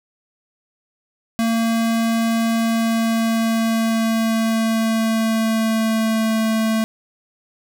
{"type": "tone with pitch glide", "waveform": "square", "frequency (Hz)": [227.7, 221.5], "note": ["A#3", "A3"], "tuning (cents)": [-40, 12], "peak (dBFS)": -17, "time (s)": [1.39, 6.84], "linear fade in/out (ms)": 0, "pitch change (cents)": -48, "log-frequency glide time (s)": [2.53, 6.39], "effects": []}